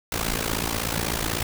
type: noise with amplitude modulation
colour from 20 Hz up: pink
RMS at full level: -23 dBFS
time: 0.12-1.43 s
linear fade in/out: 2 ms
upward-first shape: sine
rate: 56.2 Hz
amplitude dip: 85%
effects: none